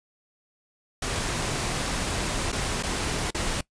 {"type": "noise with dropouts", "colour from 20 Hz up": "pink", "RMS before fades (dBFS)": -28, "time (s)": [1.02, 3.61], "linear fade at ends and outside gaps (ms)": 5, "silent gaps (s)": [[2.52, 2.526], [2.827, 2.833], [3.307, 3.346]], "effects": ["noise-tail reverb RT60 0.1 s tail -21 dB re dry", "resampled to 22050 Hz"]}